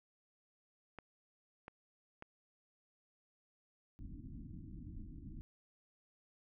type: clicks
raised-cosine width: 0.5 ms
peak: -33 dBFS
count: 3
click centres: 0.987 / 1.681 / 2.224 s
type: low-pass noise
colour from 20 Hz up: pink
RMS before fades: -49 dBFS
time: 3.99-5.41 s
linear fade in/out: 0 ms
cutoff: 320 Hz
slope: 96 dB/octave
effects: none